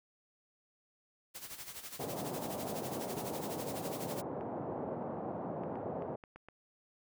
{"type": "noise with tremolo", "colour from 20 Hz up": "white", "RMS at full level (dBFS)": -44, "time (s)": [1.34, 4.22], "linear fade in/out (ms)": 20, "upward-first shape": "sine", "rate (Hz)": 12, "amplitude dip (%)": 70}
{"type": "band-pass noise", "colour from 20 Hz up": "white", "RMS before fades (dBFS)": -40, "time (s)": [1.99, 6.16], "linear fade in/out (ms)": 10, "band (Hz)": [110, 770], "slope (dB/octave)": 24}
{"type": "clicks", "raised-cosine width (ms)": 0.5, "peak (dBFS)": -36, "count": 7, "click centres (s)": [4.41, 5.636, 5.756, 6.022, 6.238, 6.36, 6.486]}
{"effects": []}